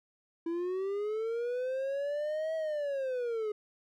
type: linear two-way sweep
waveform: triangle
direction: up then down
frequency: 329.6 to 646 to 416 Hz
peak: -29 dBFS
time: 0.46-3.52 s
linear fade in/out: 5 ms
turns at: 2.55 s
effects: none